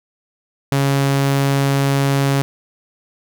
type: tone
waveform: sawtooth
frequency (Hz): 138.4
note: C#3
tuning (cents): -2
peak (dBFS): -10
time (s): 0.72-2.42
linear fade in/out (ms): 0
effects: none